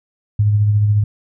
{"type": "tone with tremolo", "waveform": "sine", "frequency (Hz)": 104.4, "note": "G#2", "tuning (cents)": 10, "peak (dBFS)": -9, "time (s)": [0.39, 1.04], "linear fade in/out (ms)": 5, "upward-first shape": "triangle", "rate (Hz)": 14, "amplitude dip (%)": 40, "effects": []}